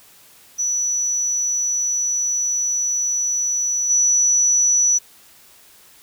sine tone with level steps, 5920 Hz, F#8, in tune, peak -18 / -13 dBFS, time 0.58-4.99 s, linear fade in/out 20 ms, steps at 3.89 s, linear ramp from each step 20 ms, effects white hiss -49 dBFS RMS until 6.02 s

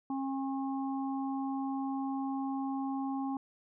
harmonic tone, 270 Hz, C#4, 45 cents flat, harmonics 1 / 3 / 4, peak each -33 / -39 / -45 dBFS, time 0.1-3.37 s, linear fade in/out 2 ms, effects none

